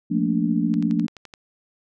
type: chord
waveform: sine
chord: Bb major seventh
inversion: second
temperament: just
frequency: 174.81 / 218.5 / 233.1 / 291.4 Hz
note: F3 / A3 / Bb3 / D4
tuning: +2 / -12 / 0 / -13 cents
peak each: -24 dBFS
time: 0.1-1.07 s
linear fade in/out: 20 ms
type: click train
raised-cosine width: 0.2 ms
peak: -23 dBFS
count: 8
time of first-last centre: 0.74-1.338 s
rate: 11.7 Hz
effects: none